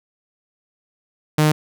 sawtooth tone, 152.9 Hz, D#3, 30 cents flat, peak -9 dBFS, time 1.38-1.52 s, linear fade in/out 5 ms, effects none

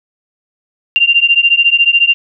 sine beating tone pair, 2775 / 2789 Hz, F7 / F7, -12 / -3 cents, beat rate 14 Hz, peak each -10 dBFS, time 0.96-2.14 s, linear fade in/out 0 ms, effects none

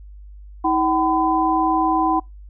sine tone cluster, 320 / 762 / 1010 Hz, D#4 / G5 / B5, +49 / -49 / +39 cents, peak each -20 dBFS, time 0.64-2.2 s, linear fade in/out 10 ms, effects noise-tail reverb RT60 0.2 s tail -25 dB re dry + added 50 Hz sine -37 dBFS peak until 2.49 s

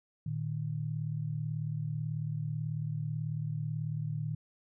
sine tone pair together, 114.8 / 153.03 Hz, A#2 / D#3, -26 / -28 cents, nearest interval perfect fourth, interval 498 cents, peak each -36 / -34 dBFS, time 0.26-4.35 s, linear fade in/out 5 ms, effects none

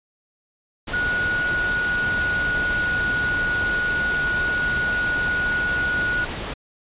sine tone in noise, 1456 Hz, F#6, 28 cents flat, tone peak -20 dBFS, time 0.93-6.25 s, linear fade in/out 10 ms, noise pink, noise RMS -29 dBFS, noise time 0.87-6.54 s, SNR +6 dB, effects resampled to 8000 Hz

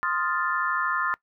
sine chord, F dominant seventh, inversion second, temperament equal, 1046.5 / 1244.5 / 1396.9 / 1760 Hz, C6 / Eb6 / F6 / A6, 0 / 0 / 0 / 0 cents, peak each -29 dBFS, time 0.03-1.14 s, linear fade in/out 0 ms, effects noise-tail reverb RT60 0.1 s tail -21 dB re dry

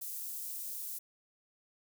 white high-pass noise, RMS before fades -41 dBFS, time 0.01-0.99 s, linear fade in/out 10 ms, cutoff 9500 Hz, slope 12 dB/octave, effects none

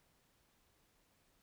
silence, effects pink hiss -74 dBFS RMS until 1.42 s

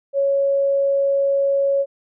sine tone, 554.4 Hz, C#5, in tune, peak -15 dBFS, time 0.13-1.86 s, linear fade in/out 50 ms, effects none

